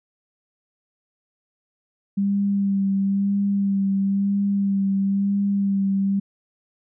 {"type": "tone with vibrato", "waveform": "sine", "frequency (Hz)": 197.8, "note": "G3", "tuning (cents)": 16, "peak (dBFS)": -18, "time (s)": [2.17, 6.2], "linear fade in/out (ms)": 10, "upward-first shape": "sine", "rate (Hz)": 1, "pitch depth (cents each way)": 22, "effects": []}